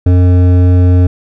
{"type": "tone with hard clipping", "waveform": "triangle", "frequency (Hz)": 89.8, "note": "F2", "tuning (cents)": 49, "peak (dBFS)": -6, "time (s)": [0.06, 1.07], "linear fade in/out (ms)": 5, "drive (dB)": 15, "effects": []}